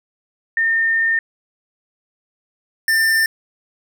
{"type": "tone pair in turn", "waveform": ["sine", "square"], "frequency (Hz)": [1817, 1793], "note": ["A#6", "A6"], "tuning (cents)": [-45, 32], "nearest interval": "unison", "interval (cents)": 23, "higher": "first", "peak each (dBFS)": -14, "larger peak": "neither", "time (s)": [[0.57, 1.19], [2.88, 3.26]], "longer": "first", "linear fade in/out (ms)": 2, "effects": []}